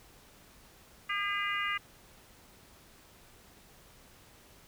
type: harmonic tone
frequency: 404.8 Hz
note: G#4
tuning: 44 cents flat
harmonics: 3 / 4 / 5 / 6 / 7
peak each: -35 / -39 / -34 / -40 / -39 dBFS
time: 1.09-1.78 s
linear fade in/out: 10 ms
effects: pink hiss -58 dBFS RMS until 4.67 s